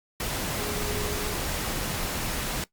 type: tone in noise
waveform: sine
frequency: 416.9 Hz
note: G#4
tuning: 7 cents sharp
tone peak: -35 dBFS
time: 0.59-1.33 s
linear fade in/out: 2 ms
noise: pink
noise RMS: -30 dBFS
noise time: 0.2-2.64 s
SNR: -8 dB
effects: noise-tail reverb RT60 0.1 s tail -19 dB re dry + Opus 48 kbps